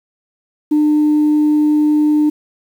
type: tone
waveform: sine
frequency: 300.9 Hz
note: D4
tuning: 42 cents sharp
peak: -8 dBFS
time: 0.71-2.3 s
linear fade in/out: 10 ms
effects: tanh soft clip ceiling -7 dBFS + 7-bit